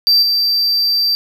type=tone with level steps; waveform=triangle; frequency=4681 Hz; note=D8; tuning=7 cents flat; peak=-7 / -11 dBFS; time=0.07-1.15 s; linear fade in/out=0 ms; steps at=0.22 s; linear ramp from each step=10 ms; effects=none